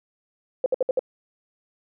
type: tone bursts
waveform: sine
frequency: 516 Hz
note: C5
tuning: 24 cents flat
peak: -17 dBFS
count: 5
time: 0.64-0.993 s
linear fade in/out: 2 ms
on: 21 ms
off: 62 ms
effects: none